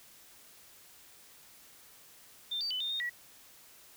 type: tone with pitch steps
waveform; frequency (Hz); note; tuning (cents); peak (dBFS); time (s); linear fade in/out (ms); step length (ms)
sine; 3591 / 4621 / 3008 / 3634 / 3688 / 1931; A7 / D8 / F#7 / A#7 / A#7 / B6; +35 / -29 / +28 / -45 / -19 / -39; -32; 2.51-3.098; 10; 98
effects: white hiss -57 dBFS RMS until 3.96 s